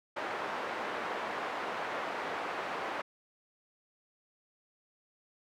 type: band-pass noise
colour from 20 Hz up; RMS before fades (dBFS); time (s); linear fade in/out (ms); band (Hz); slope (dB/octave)
pink; -37; 0.16-3.02; 10; 530 to 1700; 12
effects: none